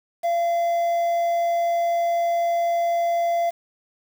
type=tone with quantisation; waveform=triangle; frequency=684 Hz; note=F5; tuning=36 cents flat; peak=-17 dBFS; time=0.23-3.51 s; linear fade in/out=20 ms; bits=7; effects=none